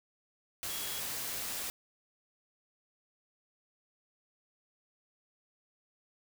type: tone in noise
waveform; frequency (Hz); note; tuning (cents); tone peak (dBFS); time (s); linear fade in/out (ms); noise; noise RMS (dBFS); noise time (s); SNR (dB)
sine; 3322; G#7; 0; -45; 0.7-1; 0; white; -38; 0.63-1.7; -10
effects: none